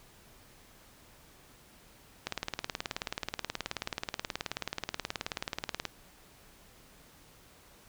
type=click train; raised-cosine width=0.2 ms; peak=-15 dBFS; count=68; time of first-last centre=2.27-5.853 s; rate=18.7 Hz; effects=pink hiss -58 dBFS RMS until 7.88 s